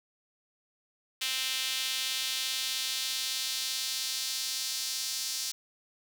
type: tone with high-pass filter sweep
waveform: sawtooth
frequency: 261.6 Hz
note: C4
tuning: in tune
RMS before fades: -33 dBFS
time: 1.21-5.52 s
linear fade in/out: 10 ms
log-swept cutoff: 3100 to 5000 Hz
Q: 1.8
effects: none